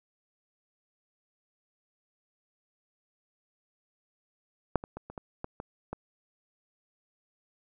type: clicks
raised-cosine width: 1 ms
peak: -9 / -25 / -25 / -28 / -24 / -21 / -23 / -21 dBFS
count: 8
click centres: 4.757 / 4.839 / 4.97 / 5.1 / 5.178 / 5.444 / 5.601 / 5.93 s
effects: none